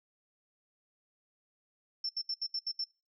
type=tone bursts; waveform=sine; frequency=5370 Hz; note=E8; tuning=31 cents sharp; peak=-31 dBFS; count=7; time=2.04-2.842 s; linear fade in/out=5 ms; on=52 ms; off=73 ms; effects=noise-tail reverb RT60 0.3 s tail -24 dB re dry